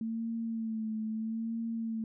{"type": "tone with vibrato", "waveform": "sine", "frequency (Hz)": 223.4, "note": "A3", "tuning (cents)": 27, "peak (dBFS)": -32, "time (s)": [0.01, 2.04], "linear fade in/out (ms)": 2, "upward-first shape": "sine", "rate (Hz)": 0.77, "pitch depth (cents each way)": 41, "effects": []}